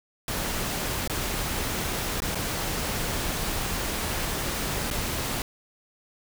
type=noise with dropouts; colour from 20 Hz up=pink; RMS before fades=-29 dBFS; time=0.28-5.42 s; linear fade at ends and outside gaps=1 ms; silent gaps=1.076-1.097 / 2.203-2.22 / 2.348-2.354 / 4.903-4.911 s; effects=none